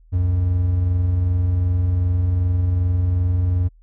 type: tone pair together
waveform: triangle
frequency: 67.5 / 90.1 Hz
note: C#2 / F#2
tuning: -45 / -45 cents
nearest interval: perfect fourth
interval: 500 cents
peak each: -25 / -14 dBFS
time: 0.12-3.69 s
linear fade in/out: 20 ms
effects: added 40 Hz sine -47 dBFS peak until 3.82 s